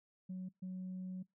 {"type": "tone bursts at uneven times", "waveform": "sine", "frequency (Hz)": 185, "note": "F#3", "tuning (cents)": 0, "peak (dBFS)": -39, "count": 2, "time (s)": [[0.29, 0.49], [0.62, 1.23]], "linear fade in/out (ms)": 10, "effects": ["noise-tail reverb RT60 0.2 s tail -25 dB re dry", "tanh soft clip ceiling -38 dBFS"]}